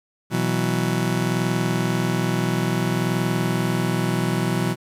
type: chord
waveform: 30% pulse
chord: B suspended fourth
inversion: none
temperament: just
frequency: 123.47 / 164.63 / 185.21 Hz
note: B2 / E3 / F#3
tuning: 0 / -2 / +2 cents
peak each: -22 dBFS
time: 0.3-4.76 s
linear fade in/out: 50 ms
effects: resampled to 32000 Hz + 9-bit